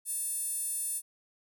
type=tone with high-pass filter; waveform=sawtooth; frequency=880 Hz; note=A5; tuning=in tune; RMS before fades=-34 dBFS; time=0.05-1.02 s; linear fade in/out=50 ms; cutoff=9800 Hz; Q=6.7; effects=none